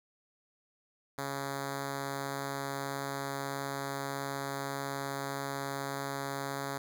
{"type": "tone with notch filter", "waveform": "5% pulse", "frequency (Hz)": 138.59, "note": "C#3", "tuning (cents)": 0, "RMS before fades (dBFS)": -37, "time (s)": [1.18, 6.78], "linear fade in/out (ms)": 2, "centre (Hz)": 2800, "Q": 1.7, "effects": []}